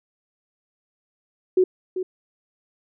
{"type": "tone with echo", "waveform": "sine", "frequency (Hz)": 370, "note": "F#4", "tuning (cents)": 0, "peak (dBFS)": -13, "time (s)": [1.57, 1.64], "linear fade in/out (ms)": 5, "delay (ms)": 390, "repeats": 1, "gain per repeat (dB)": -10, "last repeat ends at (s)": 2.03, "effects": []}